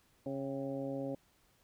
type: harmonic tone with a mistuned harmonic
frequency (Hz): 136.9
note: C#3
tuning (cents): -21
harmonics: 1 / 2 / 3 / 4 / 5 / 6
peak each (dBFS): -45 / -39 / -46 / -40 / -52 / -53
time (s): 0.26-1.15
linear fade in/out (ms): 2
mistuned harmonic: 6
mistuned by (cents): -62
effects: pink hiss -70 dBFS RMS until 1.63 s